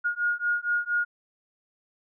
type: beating tone pair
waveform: sine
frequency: 1430 / 1434.3 Hz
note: F6 / F6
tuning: +41 / +46 cents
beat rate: 4.3 Hz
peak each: -27 / -27 dBFS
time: 0.04-1.05 s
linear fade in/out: 20 ms
effects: none